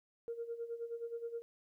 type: tone with tremolo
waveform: sine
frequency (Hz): 466.1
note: A#4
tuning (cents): 0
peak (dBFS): -36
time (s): 0.28-1.42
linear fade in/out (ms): 0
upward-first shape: sine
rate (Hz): 9.5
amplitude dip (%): 75
effects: tanh soft clip ceiling -32 dBFS + 13-bit